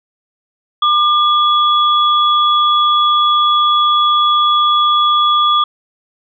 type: tone pair together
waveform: sine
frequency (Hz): 1200 / 3376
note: D6 / G#7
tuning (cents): +37 / +28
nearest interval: octave + tritone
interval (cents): 1791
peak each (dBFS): -10 / -15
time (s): 0.82-5.64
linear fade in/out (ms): 5
effects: none